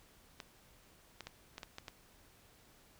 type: clicks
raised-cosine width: 0.2 ms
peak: -27 dBFS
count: 7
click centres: 0.402 / 1.207 / 1.27 / 1.581 / 1.632 / 1.784 / 1.882 s
effects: pink hiss -64 dBFS RMS until 2.99 s